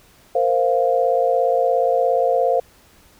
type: chord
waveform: sine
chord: Bb suspended second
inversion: none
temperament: equal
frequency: 466.2 / 523.3 / 698.5 Hz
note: Bb4 / C5 / F5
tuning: 0 / 0 / 0 cents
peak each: -21 / -18 / -19 dBFS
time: 0.35-2.6 s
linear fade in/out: 5 ms
effects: pink hiss -52 dBFS RMS until 3.19 s